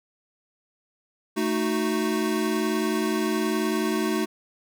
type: chord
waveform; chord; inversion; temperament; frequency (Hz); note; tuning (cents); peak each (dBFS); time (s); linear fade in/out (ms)
square; D# diminished; second; equal; 220 / 311.1 / 370; A3 / D#4 / F#4; 0 / 0 / 0; -28; 1.36-4.26; 20
effects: none